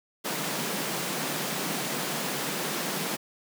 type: high-pass noise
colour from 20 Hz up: pink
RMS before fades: -31 dBFS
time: 0.24-3.17 s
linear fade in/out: 20 ms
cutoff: 140 Hz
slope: 96 dB/octave
effects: none